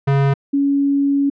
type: tone pair in turn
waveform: square / sine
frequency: 138.59 / 280.2 Hz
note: C#3 / C#4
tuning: 0 / +19 cents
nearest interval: octave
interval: 1219 cents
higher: second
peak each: -13 / -13 dBFS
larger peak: neither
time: 0.07-0.34 / 0.53-1.3 s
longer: second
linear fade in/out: 10 ms
effects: low-pass 2000 Hz 12 dB/octave